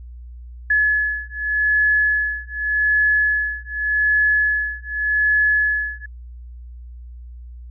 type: beating tone pair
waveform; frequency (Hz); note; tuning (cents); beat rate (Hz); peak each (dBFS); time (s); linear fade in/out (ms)
sine; 1706 / 1706.85; G#6 / G#6; +46 / +47; 0.85; -19; 0.7-6.06; 5
effects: added 60 Hz sine -34 dBFS peak until 7.7 s